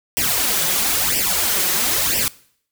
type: noise with flanger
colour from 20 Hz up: white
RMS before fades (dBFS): -19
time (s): 0.17-2.28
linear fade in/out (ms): 0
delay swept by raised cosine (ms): 0.37 to 5.57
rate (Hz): 1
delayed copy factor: +0.85
effects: noise-tail reverb RT60 0.6 s tail -21 dB re dry